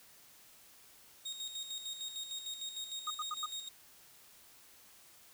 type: tone with tremolo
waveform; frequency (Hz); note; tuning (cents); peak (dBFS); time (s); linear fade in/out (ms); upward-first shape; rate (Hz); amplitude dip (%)
30% pulse; 3729; A#7; 0; -36; 1.25-3.69; 10; square; 6.6; 55
type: tone bursts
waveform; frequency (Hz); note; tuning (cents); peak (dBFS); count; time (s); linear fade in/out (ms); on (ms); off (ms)
triangle; 1234; D#6; -15; -33; 4; 3.07-3.461; 5; 34; 85
effects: white hiss -60 dBFS RMS until 5.33 s